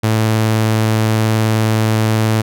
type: tone with vibrato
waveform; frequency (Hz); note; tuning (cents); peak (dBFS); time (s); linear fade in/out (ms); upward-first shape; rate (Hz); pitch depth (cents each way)
sawtooth; 110; A2; 0; -8; 0.03-2.42; 10; triangle; 19; 15
effects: none